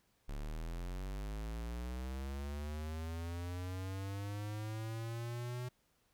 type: linear sweep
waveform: square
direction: up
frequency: 34.65 to 125 Hz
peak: -40 dBFS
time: 0.28-5.69 s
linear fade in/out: 10 ms
effects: pink hiss -75 dBFS RMS until 6.13 s